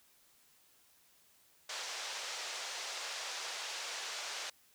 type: band-pass noise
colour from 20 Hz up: white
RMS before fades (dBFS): -42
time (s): 1.69-4.5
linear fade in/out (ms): 5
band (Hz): 490 to 6400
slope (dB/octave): 24
effects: white hiss -67 dBFS RMS until 4.74 s